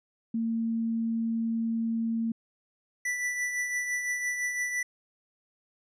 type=tone; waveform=sine; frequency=227.6 Hz; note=A#3; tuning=41 cents flat; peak=-26 dBFS; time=0.34-2.32 s; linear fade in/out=5 ms
type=tone with tremolo; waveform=square; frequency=1973 Hz; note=B6; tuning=2 cents flat; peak=-27 dBFS; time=3.05-4.83 s; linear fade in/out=5 ms; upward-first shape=triangle; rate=5.9 Hz; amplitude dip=50%
effects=low-pass 11000 Hz 12 dB/octave